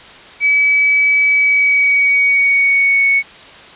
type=tone with pitch glide; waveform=sine; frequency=2286 to 2218 Hz; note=D7 to C#7; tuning=-47 to 0 cents; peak=-9 dBFS; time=0.4-3.23 s; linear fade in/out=50 ms; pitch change=-53 cents; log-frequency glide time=1.28-3.08 s; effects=white hiss -37 dBFS RMS until 3.75 s + resampled to 8000 Hz